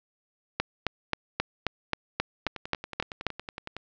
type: two click trains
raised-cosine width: 0.3 ms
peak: -20 / -9 dBFS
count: 15 / 11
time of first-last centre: 2.47-3.766 / 0.6-3.267 s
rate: 10.8 / 3.75 Hz
effects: resampled to 16000 Hz + 7-bit